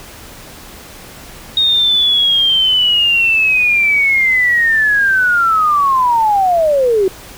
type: linear sweep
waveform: sine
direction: down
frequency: 3729 to 366.3 Hz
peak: -9 dBFS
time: 1.57-7.08 s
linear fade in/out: 2 ms
effects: pink hiss -35 dBFS RMS until 7.37 s